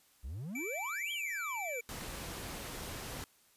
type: exponential two-way sweep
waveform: triangle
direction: up then down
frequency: 55 to 3322 to 450.8 Hz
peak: -37 dBFS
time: 0.23-1.81 s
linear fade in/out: 20 ms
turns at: 1.12 s
type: tone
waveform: square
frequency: 2324 Hz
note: D7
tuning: 19 cents flat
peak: -39 dBFS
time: 0.55-1.81 s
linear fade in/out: 5 ms
type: noise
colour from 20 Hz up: pink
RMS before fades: -43 dBFS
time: 1.89-3.24 s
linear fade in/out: 0 ms
effects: white hiss -67 dBFS RMS until 3.56 s + resampled to 32000 Hz